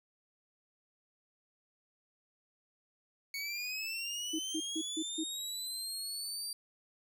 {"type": "linear sweep", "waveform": "25% pulse", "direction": "up", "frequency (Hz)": [2217, 4711], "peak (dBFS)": -33, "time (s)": [3.34, 6.53], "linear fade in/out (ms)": 2}
{"type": "tone bursts", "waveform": "sine", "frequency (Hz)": 317.5, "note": "D#4", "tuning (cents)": 35, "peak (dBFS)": -33, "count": 5, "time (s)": [4.33, 5.24], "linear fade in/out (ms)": 10, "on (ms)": 62, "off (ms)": 150}
{"effects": []}